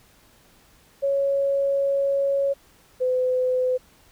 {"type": "tone pair in turn", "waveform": "sine", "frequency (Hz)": [554.4, 507.8], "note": ["C#5", "B4"], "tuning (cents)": [0, 48], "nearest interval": "major second", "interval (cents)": 152, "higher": "first", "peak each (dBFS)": -19, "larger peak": "neither", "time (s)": [[1.02, 2.54], [3, 3.78]], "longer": "first", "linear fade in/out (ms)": 20, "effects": ["pink hiss -56 dBFS RMS until 4.11 s"]}